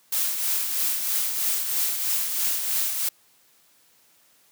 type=noise with tremolo; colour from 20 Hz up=blue; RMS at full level=-23 dBFS; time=0.12-3.09 s; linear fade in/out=5 ms; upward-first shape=triangle; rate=3.1 Hz; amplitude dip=50%; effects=white hiss -60 dBFS RMS until 4.51 s + high-pass 100 Hz 12 dB/octave

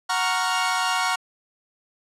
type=chord; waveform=sawtooth; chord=Gb major seventh; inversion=none; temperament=equal; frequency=740 / 932.3 / 1108.7 / 1396.9 Hz; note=Gb5 / Bb5 / Db6 / F6; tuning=0 / 0 / 0 / 0 cents; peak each=-23 dBFS; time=0.09-1.16 s; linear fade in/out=10 ms; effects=low-pass 9000 Hz 12 dB/octave

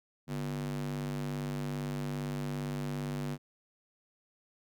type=tone with high-pass filter; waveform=square; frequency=48.78 Hz; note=G1; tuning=8 cents flat; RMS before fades=-36 dBFS; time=0.27-3.38 s; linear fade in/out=50 ms; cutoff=180 Hz; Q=4.2; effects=none

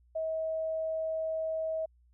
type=tone; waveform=sine; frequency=640 Hz; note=D#5; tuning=49 cents sharp; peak=-30 dBFS; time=0.15-1.86 s; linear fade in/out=10 ms; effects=added 60 Hz sine -61 dBFS peak until 2.13 s

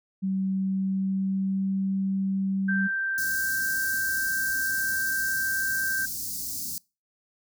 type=tone with pitch glide; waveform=sine; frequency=191.2 to 193.2 Hz; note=G3 to G3; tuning=-43 to -25 cents; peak=-24 dBFS; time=0.22-2.88 s; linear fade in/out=20 ms; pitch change=+18 cents; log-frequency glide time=0.51-1.88 s
type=tone; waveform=sine; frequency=1568 Hz; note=G6; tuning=in tune; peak=-25 dBFS; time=2.68-6.06 s; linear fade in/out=10 ms
type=band-stop noise; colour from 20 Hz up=white; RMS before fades=-33 dBFS; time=3.18-6.78 s; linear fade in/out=0 ms; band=310 to 4600 Hz; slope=48 dB/octave
effects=noise-tail reverb RT60 0.3 s tail -25 dB re dry

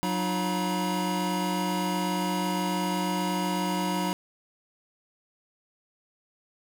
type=tone cluster; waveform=square; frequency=183.6 / 302.2 / 350.2 / 715 / 964 Hz; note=F#3 / D4 / F4 / F5 / B5; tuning=-13 / +50 / +5 / +41 / -42 cents; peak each=-30 / -34 / -38 / -38 / -32 dBFS; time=0.03-4.13 s; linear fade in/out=0 ms; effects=none

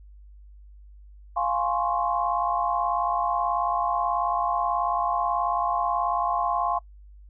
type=chord; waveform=sine; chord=Db major seventh; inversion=first; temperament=equal with one note detuned; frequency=698.5 / 830.6 / 1046.5 / 1104.9 Hz; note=F5 / Ab5 / C6 / Db6; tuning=0 / 0 / 0 / -6 cents; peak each=-27 / -29 / -27 / -30 dBFS; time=1.36-6.79 s; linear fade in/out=10 ms; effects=noise-tail reverb RT60 0.1 s tail -24 dB re dry + added 50 Hz sine -45 dBFS peak until 7.29 s

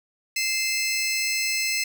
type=tone pair together; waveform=20% pulse; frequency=2081 / 2622 Hz; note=C7 / E7; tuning=-10 / -10 cents; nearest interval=major third; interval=400 cents; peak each=-21 dBFS; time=0.36-1.84 s; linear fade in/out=5 ms; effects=none

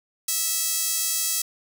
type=tone with high-pass filter; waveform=sawtooth; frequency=654 Hz; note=E5; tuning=14 cents flat; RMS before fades=-25 dBFS; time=0.28-1.42 s; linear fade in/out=5 ms; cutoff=6700 Hz; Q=0.99; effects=none

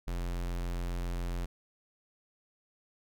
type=tone; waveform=square; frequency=43.65 Hz; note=F1; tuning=in tune; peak=-33 dBFS; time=0.07-1.46 s; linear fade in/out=10 ms; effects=none

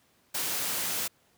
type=noise; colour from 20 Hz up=white; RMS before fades=-31 dBFS; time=0.34-1.08 s; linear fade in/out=10 ms; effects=pink hiss -66 dBFS RMS until 1.37 s + high-pass 100 Hz 12 dB/octave

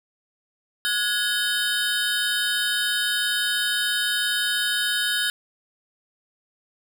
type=tone cluster; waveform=square; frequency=1451 / 1668 / 3056 / 3721 Hz; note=F#6 / G#6 / G7 / A#7; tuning=-34 / +7 / -45 / -4 cents; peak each=-28 dBFS; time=0.85-5.3 s; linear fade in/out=0 ms; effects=none

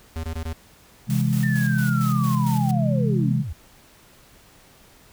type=tone bursts; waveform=square; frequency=80.9 Hz; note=E2; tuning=32 cents flat; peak=-27 dBFS; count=4; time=0.16-0.528 s; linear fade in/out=0 ms; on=74 ms; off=24 ms
type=chord; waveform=sine; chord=C augmented; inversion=none; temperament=equal with one note detuned; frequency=131.87 / 164.81 / 207.7 Hz; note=C3 / E3 / G#3; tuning=+14 / 0 / 0 cents; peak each=-21 / -24 / -23 dBFS; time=1.07-3.44 s; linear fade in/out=50 ms
type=noise with tremolo; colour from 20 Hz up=white; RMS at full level=-37 dBFS; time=1.1-2.71 s; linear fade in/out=0 ms; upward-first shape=square; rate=4.4 Hz; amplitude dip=55%
type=linear sweep; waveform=sine; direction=down; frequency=1821 to 60.7 Hz; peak=-27 dBFS; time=1.43-3.53 s; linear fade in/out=5 ms
effects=pink hiss -52 dBFS RMS until 5.12 s

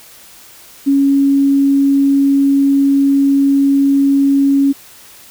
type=tone; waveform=sine; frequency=277.2 Hz; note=C#4; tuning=in tune; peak=-8 dBFS; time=0.86-4.73 s; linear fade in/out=20 ms; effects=white hiss -40 dBFS RMS until 5.3 s

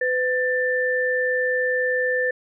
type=tone pair together; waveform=sine; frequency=504 / 1775.4 Hz; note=B4 / A6; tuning=+35 / +15 cents; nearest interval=octave + minor seventh; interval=2180 cents; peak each=-22 dBFS; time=0.01-2.31 s; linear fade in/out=5 ms; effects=none

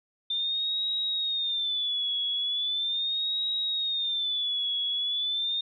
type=tone with vibrato; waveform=sine; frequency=3577 Hz; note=A7; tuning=28 cents sharp; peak=-26 dBFS; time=0.3-5.61 s; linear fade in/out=5 ms; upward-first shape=sine; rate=0.39 Hz; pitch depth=110 cents each way; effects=none

